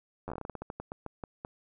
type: slowing click train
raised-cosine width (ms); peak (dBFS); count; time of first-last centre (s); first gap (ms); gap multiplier
1; -24; 18; 0.28-1.449; 10; 1.21
effects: none